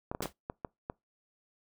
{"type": "clicks", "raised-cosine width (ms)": 1, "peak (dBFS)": -21, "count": 7, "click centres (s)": [0.115, 0.149, 0.206, 0.257, 0.499, 0.648, 0.899]}
{"type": "noise with exponential decay", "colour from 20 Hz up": "pink", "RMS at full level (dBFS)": -30, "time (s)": [0.22, 0.33], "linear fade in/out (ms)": 5, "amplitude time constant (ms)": 23}
{"effects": ["noise-tail reverb RT60 0.2 s tail -26 dB re dry"]}